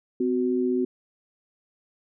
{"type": "tone pair together", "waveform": "sine", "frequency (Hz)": [254.7, 370], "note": ["C4", "F#4"], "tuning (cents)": [-46, 0], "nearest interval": "tritone", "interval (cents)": 646, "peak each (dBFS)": -24, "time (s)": [0.2, 0.85], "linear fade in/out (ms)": 5, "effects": []}